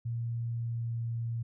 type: tone with pitch glide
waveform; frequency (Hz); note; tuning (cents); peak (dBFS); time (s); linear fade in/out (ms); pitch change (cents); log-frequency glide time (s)
sine; 117 to 116.12; A#2 to A#2; +7 to -6; -31; 0.05-1.43; 10; -13; 0.49-0.99
effects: none